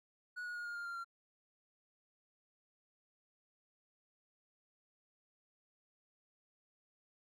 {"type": "tone with pitch steps", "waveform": "triangle", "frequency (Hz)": [1464, 1448.9, 1433.9, 1419, 1404.4, 1389.8, 1375.5], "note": ["F#6", "F#6", "F6", "F6", "F6", "F6", "F6"], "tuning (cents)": [-19, -37, 45, 27, 9, -9, -27], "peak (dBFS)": -39, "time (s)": [0.36, 1.046], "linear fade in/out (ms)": 20, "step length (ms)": 98, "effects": []}